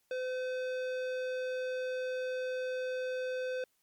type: tone with tanh clipping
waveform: sine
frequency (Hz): 510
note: C5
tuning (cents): -44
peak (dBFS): -35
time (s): 0.11-3.64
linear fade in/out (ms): 2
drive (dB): 16
effects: white hiss -75 dBFS RMS until 3.82 s + MP3 96 kbps